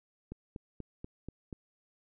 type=click train; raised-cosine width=3 ms; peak=-28 dBFS; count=6; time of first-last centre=0.32-1.528 s; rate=4.14 Hz; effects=none